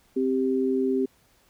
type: tone pair together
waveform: sine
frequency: 262.1 / 392.7 Hz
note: C4 / G4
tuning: +3 / +3 cents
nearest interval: perfect fifth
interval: 700 cents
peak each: -24 dBFS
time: 0.16-1.06 s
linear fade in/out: 10 ms
effects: pink hiss -62 dBFS RMS until 1.49 s

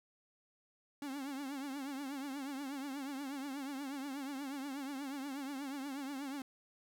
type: tone with vibrato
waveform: 45% pulse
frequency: 275.9 Hz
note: C#4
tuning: 8 cents flat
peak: -40 dBFS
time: 1.02-6.42 s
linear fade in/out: 2 ms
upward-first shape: triangle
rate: 8.3 Hz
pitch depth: 120 cents each way
effects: none

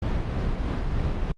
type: noise with tremolo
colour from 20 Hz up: brown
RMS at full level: -24 dBFS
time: 0.02-1.32 s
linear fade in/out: 5 ms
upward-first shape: triangle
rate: 3.2 Hz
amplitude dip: 35%
effects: low-pass 4000 Hz 12 dB/octave + Opus 32 kbps

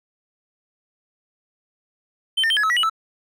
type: tone with pitch steps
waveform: triangle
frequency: 3094 / 1811 / 3133 / 1690 / 1292 / 1934 / 2937 / 1315 Hz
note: G7 / A6 / G7 / G#6 / E6 / B6 / F#7 / E6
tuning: -23 / +49 / -2 / +30 / -35 / -37 / -13 / -5 cents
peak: -15 dBFS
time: 2.37-2.898 s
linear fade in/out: 10 ms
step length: 66 ms
effects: none

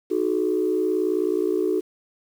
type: chord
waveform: sine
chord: D# diminished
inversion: none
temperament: equal with one note detuned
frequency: 311.1 / 370 / 429.7 Hz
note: D#4 / F#4 / A4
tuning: 0 / 0 / -41 cents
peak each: -25 / -22 / -24 dBFS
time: 0.1-1.81 s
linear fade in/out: 20 ms
effects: tanh soft clip ceiling -12 dBFS + 8-bit

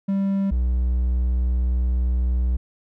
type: tone pair in turn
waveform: triangle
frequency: 196 / 61.74 Hz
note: G3 / B1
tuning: 0 / 0 cents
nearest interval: octave + minor sixth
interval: 2000 cents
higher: first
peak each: -17 / -16 dBFS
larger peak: second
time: 0.08-0.51 / 0.51-2.57 s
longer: second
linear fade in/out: 10 ms
effects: none

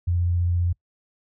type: tone with vibrato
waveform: sine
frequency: 87.31 Hz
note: F2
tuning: in tune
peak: -19 dBFS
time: 0.07-0.73 s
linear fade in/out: 10 ms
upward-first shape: square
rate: 15 Hz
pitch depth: 11 cents each way
effects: noise-tail reverb RT60 0.1 s tail -25 dB re dry

